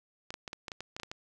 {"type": "clicks", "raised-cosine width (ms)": 0.2, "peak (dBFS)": -22, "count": 11, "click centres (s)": [0.305, 0.341, 0.478, 0.531, 0.682, 0.718, 0.806, 0.965, 0.999, 1.033, 1.115], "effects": []}